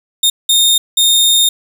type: tone bursts at uneven times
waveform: sawtooth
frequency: 3665 Hz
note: A#7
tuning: 30 cents flat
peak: -5 dBFS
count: 3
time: 0.23-0.3 / 0.49-0.78 / 0.97-1.49 s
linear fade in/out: 5 ms
effects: 7-bit